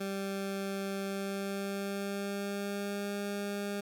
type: tone with pitch glide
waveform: 20% pulse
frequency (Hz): 196 to 202.3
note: G3 to G#3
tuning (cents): 0 to -45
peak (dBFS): -29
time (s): 0-3.81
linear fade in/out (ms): 10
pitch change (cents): +55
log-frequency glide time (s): 1.06-3.12
effects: 10-bit